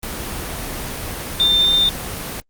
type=tone in noise; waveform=sine; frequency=3601 Hz; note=A7; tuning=39 cents sharp; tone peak=-12 dBFS; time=1.4-1.89 s; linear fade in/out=0 ms; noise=pink; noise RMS=-27 dBFS; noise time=0.03-2.4 s; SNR=+12 dB; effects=Opus 24 kbps